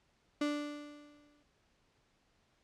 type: tone with exponential decay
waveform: 35% pulse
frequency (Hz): 293.7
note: D4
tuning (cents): 0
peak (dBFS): -28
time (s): 0.41-1.43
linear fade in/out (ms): 5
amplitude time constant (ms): 220
effects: pink hiss -73 dBFS RMS until 2.63 s + low-pass 6000 Hz 12 dB/octave